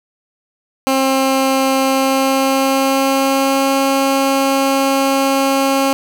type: tone with pitch glide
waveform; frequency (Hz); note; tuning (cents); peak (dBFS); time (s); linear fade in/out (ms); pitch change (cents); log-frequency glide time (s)
15% pulse; 266.8 to 271.8; C4 to C#4; +34 to -34; -6; 0.87-5.93; 0; +32; 1.82-3.71
effects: none